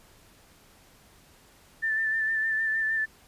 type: tone with vibrato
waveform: sine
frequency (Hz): 1772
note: A6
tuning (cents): +12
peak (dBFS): -24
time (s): 1.82-3.06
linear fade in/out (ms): 20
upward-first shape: sine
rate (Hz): 6.5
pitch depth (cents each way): 26
effects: pink hiss -57 dBFS RMS until 3.27 s + resampled to 32000 Hz